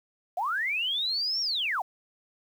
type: linear two-way sweep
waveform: sine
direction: up then down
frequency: 659.3 to 5610 to 659.3 Hz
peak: -26 dBFS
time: 0.37-1.82 s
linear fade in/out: 5 ms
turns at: 1.41 s
effects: 9-bit